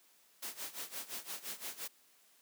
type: noise with tremolo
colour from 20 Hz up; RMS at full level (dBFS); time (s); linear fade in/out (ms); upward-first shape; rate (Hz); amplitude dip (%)
white; -41; 0.42-1.88; 10; sine; 5.8; 85
effects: white hiss -67 dBFS RMS until 2.41 s + high-pass 200 Hz 12 dB/octave